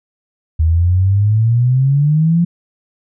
sine exponential sweep, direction up, 78 to 174.61 Hz, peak -9 dBFS, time 0.59-2.45 s, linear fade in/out 10 ms, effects none

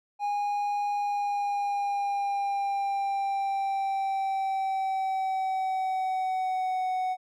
triangle tone with pitch glide, 820 to 743.3 Hz, G#5 to F#5, -22 to +8 cents, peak -24 dBFS, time 0.19-7.17 s, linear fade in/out 50 ms, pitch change -170 cents, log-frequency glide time 0.91-6.9 s, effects none

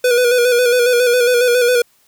square tone with vibrato, 488.9 Hz, B4, 18 cents flat, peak -11 dBFS, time 0.04-1.82 s, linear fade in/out 5 ms, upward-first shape square, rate 7.3 Hz, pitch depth 37 cents each way, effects white hiss -56 dBFS RMS until 2.07 s

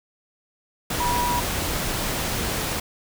sine tone in noise, 970 Hz, B5, 31 cents flat, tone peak -22 dBFS, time 1-1.4 s, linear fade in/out 5 ms, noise pink, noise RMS -26 dBFS, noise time 0.9-2.8 s, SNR +1 dB, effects none

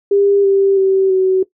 sine tone with pitch steps, 400.6 / 392.4 / 384.3 / 376.4 Hz, G4 / G4 / G4 / F#4, +38 / +2 / -34 / +30 cents, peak -9 dBFS, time 0.11-1.43 s, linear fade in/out 5 ms, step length 330 ms, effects noise-tail reverb RT60 0.1 s tail -17 dB re dry

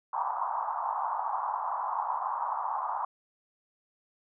pink band-pass noise, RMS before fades -32 dBFS, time 0.13-3.05 s, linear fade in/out 5 ms, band 810 to 1100 Hz, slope 48 dB/octave, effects none

